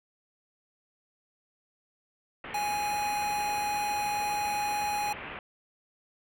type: low-pass noise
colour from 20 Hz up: white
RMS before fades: -41 dBFS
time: 2.44-5.39 s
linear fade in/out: 2 ms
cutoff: 2800 Hz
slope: 48 dB/octave
type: tone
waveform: square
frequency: 830.6 Hz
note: G#5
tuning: in tune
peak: -29 dBFS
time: 2.54-5.13 s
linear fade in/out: 5 ms
effects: none